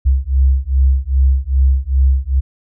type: beating tone pair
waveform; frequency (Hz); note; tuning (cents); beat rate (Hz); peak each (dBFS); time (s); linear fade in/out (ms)
sine; 65.41 / 67.91; C2 / C#2; 0 / -35; 2.5; -13; 0.05-2.41; 20
effects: none